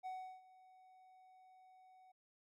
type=tone with ADSR envelope; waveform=triangle; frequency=747 Hz; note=F#5; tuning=16 cents sharp; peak=-40 dBFS; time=0.03-2.12 s; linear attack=31 ms; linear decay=350 ms; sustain=-20 dB; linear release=8 ms; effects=none